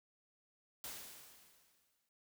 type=noise with exponential decay; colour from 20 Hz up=white; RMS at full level=-45 dBFS; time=0.84-2.09 s; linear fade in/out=1 ms; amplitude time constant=270 ms; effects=none